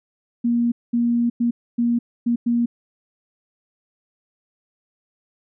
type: tone bursts at uneven times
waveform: sine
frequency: 236.9 Hz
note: A#3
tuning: 28 cents sharp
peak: -16 dBFS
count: 6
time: 0.44-0.72 / 0.93-1.3 / 1.4-1.51 / 1.78-1.99 / 2.26-2.36 / 2.46-2.66 s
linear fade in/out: 10 ms
effects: none